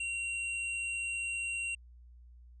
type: tone with amplitude modulation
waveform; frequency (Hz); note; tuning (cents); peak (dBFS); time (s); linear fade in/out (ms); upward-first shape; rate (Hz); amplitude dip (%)
square; 2750; F7; -27; -33; 0-1.75; 5; sine; 115; 25
effects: added 60 Hz sine -52 dBFS peak until 2.6 s + resampled to 24000 Hz